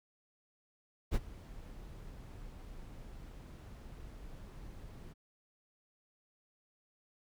brown noise with ADSR envelope, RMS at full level -29 dBFS, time 1.11-5.14 s, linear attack 40 ms, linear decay 36 ms, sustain -20 dB, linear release 24 ms, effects none

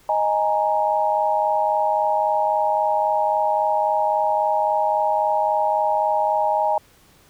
sine chord, D# suspended fourth, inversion none, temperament just, 622.3 / 829.7 / 933.4 Hz, D#5 / G#5 / A#5, 0 / -2 / +2 cents, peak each -22 / -20 / -23 dBFS, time 0.09-6.78 s, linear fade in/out 2 ms, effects pink hiss -54 dBFS RMS until 7.29 s

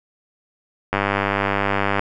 click train, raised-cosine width 0.5 ms, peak -4 dBFS, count 107, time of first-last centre 0.93-1.994 s, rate 99.6 Hz, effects none

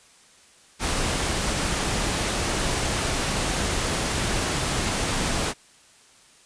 pink noise, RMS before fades -25 dBFS, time 0.79-5.54 s, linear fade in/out 50 ms, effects white hiss -54 dBFS RMS until 6.45 s + resampled to 22050 Hz

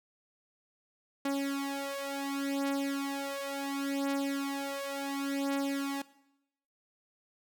sawtooth beating tone pair, 277.2 / 277.9 Hz, C#4 / C#4, 0 / +4 cents, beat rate 0.7 Hz, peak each -31 dBFS, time 1.25-6.02 s, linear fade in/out 5 ms, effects noise-tail reverb RT60 0.8 s tail -18 dB re dry

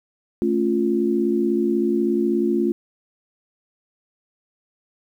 sine chord, A augmented, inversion none, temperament equal with one note detuned, 220.8 / 277.2 / 349.2 Hz, A3 / C#4 / E#4, +6 / 0 / 0 cents, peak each -22 / -24 / -20 dBFS, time 0.42-2.72 s, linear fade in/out 0 ms, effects 9-bit

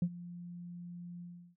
sine tone with ADSR envelope, 174.61 Hz, F3, in tune, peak -24 dBFS, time 0.02-1.56 s, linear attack 3 ms, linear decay 62 ms, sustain -19 dB, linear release 350 ms, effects tanh soft clip ceiling -24 dBFS

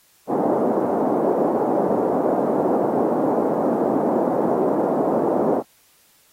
pink band-pass noise, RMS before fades -20 dBFS, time 0.27-5.63 s, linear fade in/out 50 ms, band 240 to 780 Hz, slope 24 dB/octave, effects white hiss -57 dBFS RMS until 6.32 s + AAC 48 kbps

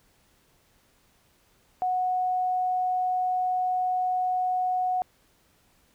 sine tone, 735 Hz, F#5, 12 cents flat, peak -23 dBFS, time 1.82-5.02 s, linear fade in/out 0 ms, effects pink hiss -64 dBFS RMS until 5.94 s

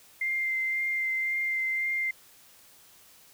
sine tone with vibrato, 2093 Hz, C7, in tune, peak -26 dBFS, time 0.21-2.11 s, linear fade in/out 5 ms, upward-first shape sine, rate 1.9 Hz, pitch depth 13 cents each way, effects white hiss -56 dBFS RMS until 3.33 s

